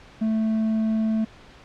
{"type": "tone with hard clipping", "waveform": "sine", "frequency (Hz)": 220, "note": "A3", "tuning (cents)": 0, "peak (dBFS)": -21, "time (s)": [0.21, 1.25], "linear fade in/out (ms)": 10, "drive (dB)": 3, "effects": ["pink hiss -48 dBFS RMS until 1.64 s", "low-pass 4000 Hz 12 dB/octave"]}